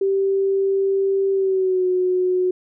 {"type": "tone with pitch glide", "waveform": "sine", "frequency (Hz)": [390, 366], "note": ["G4", "F#4"], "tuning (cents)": [-9, -19], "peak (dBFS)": -16, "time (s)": [0.01, 2.51], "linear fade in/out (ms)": 5, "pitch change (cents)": -110, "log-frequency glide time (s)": [1.32, 1.86], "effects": []}